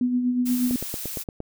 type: tone with tremolo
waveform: sine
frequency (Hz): 247.7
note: B3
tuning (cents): +5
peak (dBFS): -18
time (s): 0.01-0.76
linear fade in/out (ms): 2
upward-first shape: sine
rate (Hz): 8.3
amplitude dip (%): 45
type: noise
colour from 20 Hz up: blue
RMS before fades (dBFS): -33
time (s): 0.45-1.24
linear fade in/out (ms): 20
type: click train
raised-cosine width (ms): 2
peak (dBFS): -18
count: 7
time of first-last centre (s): 0.71-1.404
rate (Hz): 8.65
effects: none